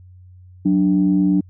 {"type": "tone pair together", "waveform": "sine", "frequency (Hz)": [184.81, 293.7], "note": ["F#3", "D4"], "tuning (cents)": [-2, 0], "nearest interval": "minor sixth", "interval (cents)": 802, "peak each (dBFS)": -15, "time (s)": [0.65, 1.41], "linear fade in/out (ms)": 10, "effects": ["tanh soft clip ceiling -6 dBFS", "added 91 Hz sine -41 dBFS peak until 1.49 s"]}